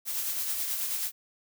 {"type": "noise with tremolo", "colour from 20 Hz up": "blue", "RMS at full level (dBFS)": -30, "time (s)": [0.05, 1.12], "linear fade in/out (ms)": 50, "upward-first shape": "sine", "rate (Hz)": 9.3, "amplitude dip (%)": 35, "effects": []}